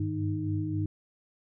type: tone cluster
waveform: sine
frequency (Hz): 97.7 / 101.4 / 155 / 309.5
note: G2 / G#2 / D#3 / D#4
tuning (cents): -5 / -41 / -6 / -9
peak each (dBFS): -38 / -31 / -36 / -32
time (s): 0-0.86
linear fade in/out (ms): 5
effects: none